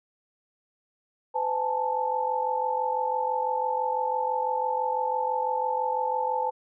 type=tone cluster; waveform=sine; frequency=507 / 843 / 889 Hz; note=B4 / G#5 / A5; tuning=+45 / +26 / +18 cents; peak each=-30 / -30 / -27 dBFS; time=1.34-6.51 s; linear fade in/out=20 ms; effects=none